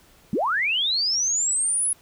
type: linear sweep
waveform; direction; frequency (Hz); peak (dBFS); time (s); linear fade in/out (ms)
sine; up; 155.56 to 10548; -20; 0.33-1.93; 2
effects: pink hiss -55 dBFS RMS until 2.01 s